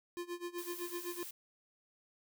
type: tone with tremolo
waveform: square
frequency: 349.2 Hz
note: F4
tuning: in tune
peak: -38 dBFS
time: 0.17-1.23 s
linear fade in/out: 0 ms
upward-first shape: sine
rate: 7.9 Hz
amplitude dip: 90%
type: noise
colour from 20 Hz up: blue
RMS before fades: -47 dBFS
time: 0.58-1.31 s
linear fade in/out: 5 ms
effects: none